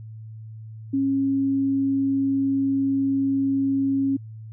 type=tone; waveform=sine; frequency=272.9 Hz; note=C#4; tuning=27 cents flat; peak=-19 dBFS; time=0.93-4.17 s; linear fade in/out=10 ms; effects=added 110 Hz sine -36 dBFS peak until 4.52 s